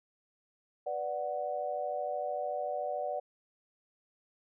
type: chord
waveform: sine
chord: B minor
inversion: none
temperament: equal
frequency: 493.9 / 587.3 / 740 Hz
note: B4 / D5 / F#5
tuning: 0 / 0 / 0 cents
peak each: -40 / -35 / -36 dBFS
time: 0.86-3.2 s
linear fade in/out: 10 ms
effects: none